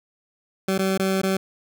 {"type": "tone with dropouts", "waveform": "20% pulse", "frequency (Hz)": 191.3, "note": "G3", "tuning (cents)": -42, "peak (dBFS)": -15, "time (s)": [0.68, 1.37], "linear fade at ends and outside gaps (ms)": 5, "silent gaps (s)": [[0.78, 0.789], [0.977, 0.995], [1.217, 1.233]], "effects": []}